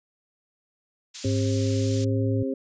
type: high-pass noise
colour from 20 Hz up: pink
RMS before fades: -36 dBFS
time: 1.14-2.05 s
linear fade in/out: 10 ms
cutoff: 4200 Hz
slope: 12 dB/octave
type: harmonic tone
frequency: 133.4 Hz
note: C3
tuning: 34 cents sharp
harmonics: 2 / 3 / 4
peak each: -27 / -31 / -32 dBFS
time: 1.24-2.54 s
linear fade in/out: 5 ms
type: tone with pitch glide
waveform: sine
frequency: 103.83 to 108.05 Hz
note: G#2 to A2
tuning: 0 to -31 cents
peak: -23 dBFS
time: 1.25-2.43 s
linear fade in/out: 5 ms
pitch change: +69 cents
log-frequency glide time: 1.75-2.17 s
effects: resampled to 16000 Hz